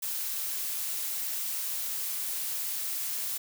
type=noise; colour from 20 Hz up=blue; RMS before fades=-33 dBFS; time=0.02-3.38 s; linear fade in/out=10 ms; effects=none

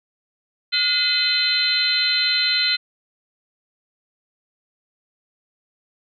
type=harmonic tone with a mistuned harmonic; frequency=511 Hz; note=C5; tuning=41 cents flat; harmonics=3 / 4 / 5 / 6 / 7 / 8; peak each=-27 / -26 / -27 / -27 / -28 / -19 dBFS; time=0.72-2.77 s; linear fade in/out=20 ms; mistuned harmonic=3; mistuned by=-110 cents; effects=none

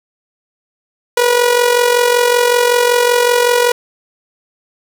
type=tone with amplitude modulation; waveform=sawtooth; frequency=485 Hz; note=B4; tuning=31 cents flat; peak=-3 dBFS; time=1.17-3.72 s; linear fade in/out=5 ms; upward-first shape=sine; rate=45.3 Hz; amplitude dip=60%; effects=none

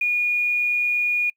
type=tone with quantisation; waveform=sine; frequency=2443 Hz; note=D#7; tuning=32 cents flat; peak=-18 dBFS; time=0.01-1.3 s; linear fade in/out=5 ms; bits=8; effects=noise-tail reverb RT60 0.1 s tail -26 dB re dry

